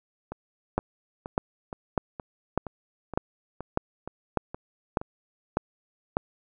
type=two click trains; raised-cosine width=1 ms; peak=-9 / -21 dBFS; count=10 / 11; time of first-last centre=0.78-6.169 / 0.32-5.015 s; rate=1.67 / 2.13 Hz; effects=none